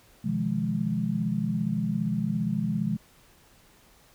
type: chord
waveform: sine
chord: F half-diminished seventh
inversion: second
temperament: just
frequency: 125.72 / 157.15 / 174.61 / 209.5 Hz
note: Cb3 / Eb3 / F3 / Ab3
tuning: +31 / +18 / 0 / +15 cents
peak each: -33 / -32 / -30 / -28 dBFS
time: 0.24-2.97 s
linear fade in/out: 10 ms
effects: pink hiss -58 dBFS RMS until 4.14 s